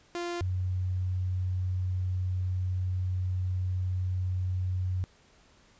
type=tone pair in turn; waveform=sawtooth / sine; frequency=347.1 / 91.93 Hz; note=F4 / F#2; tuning=-11 / -11 cents; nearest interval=octave + major seventh; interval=2300 cents; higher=first; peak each=-28 / -27 dBFS; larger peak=second; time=0.15-0.41 / 0.41-5.04 s; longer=second; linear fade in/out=0 ms; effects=pink hiss -61 dBFS RMS until 5.79 s + resampled to 16000 Hz